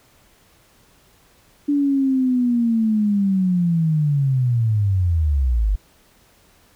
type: linear sweep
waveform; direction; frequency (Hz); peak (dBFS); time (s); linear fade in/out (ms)
sine; down; 291 to 46.59; -15; 1.68-5.76; 10
effects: pink hiss -55 dBFS RMS until 6.75 s